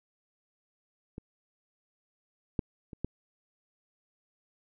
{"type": "clicks", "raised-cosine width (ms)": 3, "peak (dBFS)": [-27, -15, -30, -18], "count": 4, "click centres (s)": [1.181, 2.592, 2.932, 3.046], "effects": []}